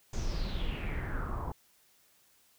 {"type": "noise with low-pass filter sweep", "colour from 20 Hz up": "brown", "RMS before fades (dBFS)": -34, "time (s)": [0.13, 1.52], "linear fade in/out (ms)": 5, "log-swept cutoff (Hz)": [6800, 900], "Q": 5.7, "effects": ["white hiss -66 dBFS RMS until 2.58 s"]}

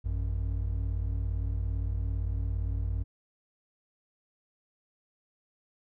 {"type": "tone pair together", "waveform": "triangle", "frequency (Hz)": [54.87, 92.5], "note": ["A1", "F#2"], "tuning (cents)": [-4, 0], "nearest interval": "major sixth", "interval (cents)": 904, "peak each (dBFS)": [-28, -30], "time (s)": [0.04, 3.04], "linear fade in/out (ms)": 20, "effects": []}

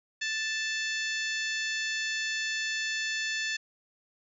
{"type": "harmonic tone", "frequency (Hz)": 880, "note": "A5", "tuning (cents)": 0, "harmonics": [2, 3, 4, 5, 6, 7, 8], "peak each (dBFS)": [-32, -36, -38, -40, -42, -43, -44], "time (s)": [0.21, 3.57], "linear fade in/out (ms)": 10, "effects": []}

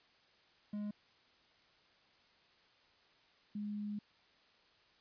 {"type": "tone pair in turn", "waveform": ["triangle", "sine"], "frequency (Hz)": [207.7, 207.7], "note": ["G#3", "G#3"], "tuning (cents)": [0, 0], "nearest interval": "unison", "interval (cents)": 0, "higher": "neither", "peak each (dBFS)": [-36, -38], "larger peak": "first", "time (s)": [[0.73, 0.91], [3.55, 3.99]], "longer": "second", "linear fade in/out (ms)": 5, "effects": ["white hiss -68 dBFS RMS until 5 s", "resampled to 11025 Hz"]}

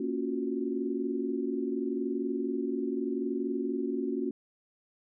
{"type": "chord", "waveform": "sine", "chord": "Gb major seventh", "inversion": "first", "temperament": "equal", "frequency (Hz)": [233.1, 277.2, 349.2, 370], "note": ["Bb3", "Db4", "F4", "Gb4"], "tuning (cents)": [0, 0, 0, 0], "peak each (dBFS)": [-35, -33, -37, -34], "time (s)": [0, 4.31], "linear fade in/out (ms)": 5, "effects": []}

